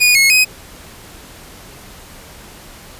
sawtooth tone with pitch steps, 2459 / 2174 / 2515 Hz, D#7 / C#7 / D#7, -21 / -34 / +18 cents, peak -5 dBFS, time 0-0.45 s, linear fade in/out 20 ms, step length 150 ms, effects pink hiss -38 dBFS RMS until 2.99 s + resampled to 32000 Hz

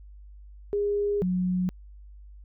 sine tone pair in turn, 409.1 / 182.23 Hz, G#4 / F#3, -26 / -26 cents, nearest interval octave + major second, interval 1400 cents, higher first, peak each -23 dBFS, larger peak neither, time 0.73-1.22 / 1.22-1.69 s, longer first, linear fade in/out 0 ms, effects added 50 Hz sine -44 dBFS peak until 2.44 s

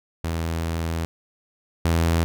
sawtooth tone pair in turn, 82.41 / 83.03 Hz, E2 / E2, 0 / +13 cents, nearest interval unison, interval 13 cents, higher second, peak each -20 / -14 dBFS, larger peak second, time 0.24-1.05 / 1.85-2.24 s, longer first, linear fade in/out 0 ms, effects none

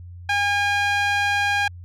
sawtooth tone with band-pass filter, 812 Hz, G#5, 39 cents flat, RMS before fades -21 dBFS, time 0.29-1.68 s, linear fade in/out 5 ms, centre 1900 Hz, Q 1.2, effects added 88 Hz sine -36 dBFS peak until 1.84 s

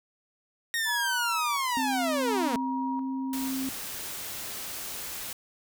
sawtooth linear sweep, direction down, 1872 to 213.8 Hz, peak -23 dBFS, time 0.74-2.56 s, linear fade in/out 0 ms
sine tone with tremolo, 952 Hz, A#5, 36 cents sharp, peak -31 dBFS, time 0.85-3.51 s, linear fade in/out 50 ms, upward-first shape square, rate 0.7 Hz, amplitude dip 65%
sine tone with pitch glide, 261.6 to 264.5 Hz, C4 to C4, 0 to +19 cents, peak -29 dBFS, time 1.77-3.69 s, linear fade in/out 0 ms, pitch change +19 cents, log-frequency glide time 2.68-3.11 s
white noise, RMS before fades -37 dBFS, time 3.33-5.33 s, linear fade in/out 2 ms
effects none

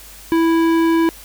sine tone with tanh clipping, 329.6 Hz, E4, in tune, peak -14 dBFS, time 0.32-1.09 s, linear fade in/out 0 ms, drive 16 dB, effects added 50 Hz sine -43 dBFS peak until 1.24 s + white hiss -40 dBFS RMS until 1.24 s

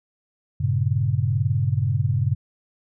sine chord, G diminished, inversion none, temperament equal, 98 / 116.54 / 138.59 Hz, G2 / Bb2 / Db3, 0 / 0 / 0 cents, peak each -23 dBFS, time 0.6-2.35 s, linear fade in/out 10 ms, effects none

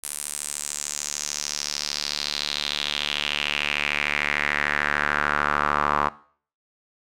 sawtooth tone with band-pass filter sweep, 73.42 Hz, D2, in tune, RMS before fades -26 dBFS, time 0.03-6.09 s, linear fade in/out 10 ms, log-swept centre 9900 to 1100 Hz, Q 3.6, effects noise-tail reverb RT60 0.5 s tail -20 dB re dry

